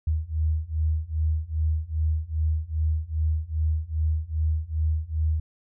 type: beating tone pair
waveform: sine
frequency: 77.2 / 79.7 Hz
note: D#2 / D#2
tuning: -13 / +42 cents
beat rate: 2.5 Hz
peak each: -26 / -25 dBFS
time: 0.07-5.4 s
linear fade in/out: 5 ms
effects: none